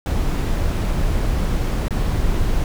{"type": "noise with dropouts", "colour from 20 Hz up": "brown", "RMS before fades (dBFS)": -19, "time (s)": [0.06, 2.64], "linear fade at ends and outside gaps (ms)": 1, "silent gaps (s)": [1.883, 1.907], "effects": []}